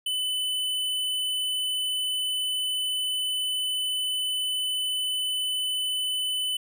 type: tone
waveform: square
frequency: 3009 Hz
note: F#7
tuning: 28 cents sharp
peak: -26 dBFS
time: 0.06-6.57 s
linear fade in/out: 5 ms
effects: none